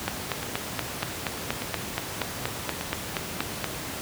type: two click trains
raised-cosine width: 0.3 ms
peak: -15 / -9 dBFS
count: 6 / 16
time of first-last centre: 0.43-3.406 / 0.08-3.643 s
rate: 1.68 / 4.21 Hz
effects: pink hiss -34 dBFS RMS until 4.01 s + high-pass 80 Hz 12 dB/octave